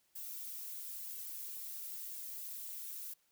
violet noise with flanger, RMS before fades -45 dBFS, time 0.15-3.14 s, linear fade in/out 10 ms, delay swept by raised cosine 1.8 to 5.1 ms, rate 1 Hz, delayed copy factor +0.75, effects white hiss -75 dBFS RMS until 3.31 s

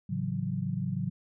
sine chord, F# minor seventh, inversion first, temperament equal with one note detuned, 109.11 / 138.59 / 164.81 / 185 Hz, A2 / C#3 / E3 / F#3, -14 / 0 / 0 / 0 cents, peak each -36 / -34 / -36 / -33 dBFS, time 0.09-1.1 s, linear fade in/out 10 ms, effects none

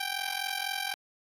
10% pulse ring-modulated tone, 784 Hz, G5, in tune, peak -20 dBFS, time 0-0.94 s, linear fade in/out 0 ms, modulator 22 Hz, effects AAC 64 kbps

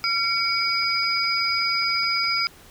sine tone cluster, 1367 / 2253 / 4938 Hz, F6 / C#7 / D#8, -37 / +28 / -14 cents, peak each -27 / -25 / -23 dBFS, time 0.04-2.47 s, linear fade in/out 0 ms, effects pink hiss -49 dBFS RMS until 2.7 s

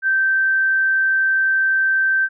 sine tone, 1557 Hz, G6, 12 cents flat, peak -14 dBFS, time 0.02-2.29 s, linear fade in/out 50 ms, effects none

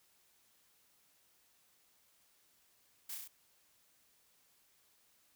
blue noise with echo, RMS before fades -44 dBFS, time 3.09-3.15 s, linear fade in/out 5 ms, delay 32 ms, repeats 4, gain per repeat -2 dB, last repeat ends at 3.278 s, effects white hiss -71 dBFS RMS until 5.35 s

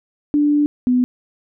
sine tone pair in turn, 293.7 / 249.5 Hz, D4 / B3, 0 / +18 cents, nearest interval minor third, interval 282 cents, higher first, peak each -12 dBFS, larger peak neither, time 0.34-0.66 / 0.87-1.04 s, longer first, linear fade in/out 0 ms, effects none

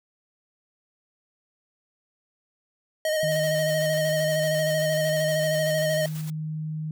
square tone with vibrato, 622.3 Hz, D#5, in tune, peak -23 dBFS, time 3.05-6.06 s, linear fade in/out 2 ms, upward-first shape square, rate 13 Hz, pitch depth 25 cents each way
sine tone, 155.56 Hz, D#3, in tune, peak -28 dBFS, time 3.23-6.91 s, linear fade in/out 2 ms
white noise with tremolo, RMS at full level -42 dBFS, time 3.31-6.3 s, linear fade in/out 0 ms, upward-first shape square, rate 8.1 Hz, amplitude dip 45%
effects none

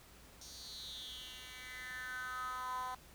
10% pulse tone with high-pass filter sweep, 253.6 Hz, B3, 46 cents sharp, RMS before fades -45 dBFS, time 0.41-2.95 s, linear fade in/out 5 ms, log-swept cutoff 5300 to 880 Hz, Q 6.4, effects added 60 Hz sine -63 dBFS peak until 3.14 s + pink hiss -60 dBFS RMS until 3.14 s

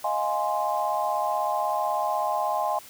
sine chord, F minor seventh, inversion third, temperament equal, 622.3 / 698.5 / 830.6 / 1046.5 Hz, Eb5 / F5 / Ab5 / C6, 0 / 0 / 0 / 0 cents, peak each -30 / -30 / -27 / -29 dBFS, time 0.04-2.79 s, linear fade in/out 5 ms, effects white hiss -47 dBFS RMS until 2.89 s

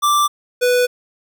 square tone pair in turn, 1174.7 / 493.9 Hz, D6 / B4, 0 / 0 cents, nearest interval octave + minor third, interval 1500 cents, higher first, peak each -13 dBFS, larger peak neither, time 0.02-0.28 / 0.61-0.87 s, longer neither, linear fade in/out 20 ms, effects none

